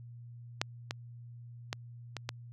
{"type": "clicks", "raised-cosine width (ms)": 0.2, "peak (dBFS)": [-11, -17, -16, -20, -16], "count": 5, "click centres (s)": [0.615, 0.909, 1.729, 2.167, 2.291], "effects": ["added 119 Hz sine -46 dBFS peak until 2.52 s"]}